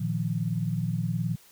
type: chord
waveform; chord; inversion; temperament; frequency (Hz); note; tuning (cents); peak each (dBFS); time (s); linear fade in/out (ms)
sine; Bb suspended fourth; none; equal with one note detuned; 116.07 / 155.56 / 174.61; Bb2 / Eb3 / F3; -7 / 0 / 0; -30; 0-1.36; 10
effects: white hiss -56 dBFS RMS until 1.51 s